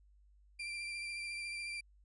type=tone with vibrato; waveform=35% pulse; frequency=2364 Hz; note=D7; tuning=11 cents sharp; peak=-38 dBFS; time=0.59-1.81 s; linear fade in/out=10 ms; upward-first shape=triangle; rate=14 Hz; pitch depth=24 cents each way; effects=added 50 Hz sine -62 dBFS peak until 2.04 s + resampled to 24000 Hz